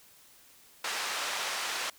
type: band-pass noise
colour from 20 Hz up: pink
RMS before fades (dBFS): -34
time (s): 0.84-1.9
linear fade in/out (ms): 5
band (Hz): 910 to 7300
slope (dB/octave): 12
effects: white hiss -58 dBFS RMS until 1.98 s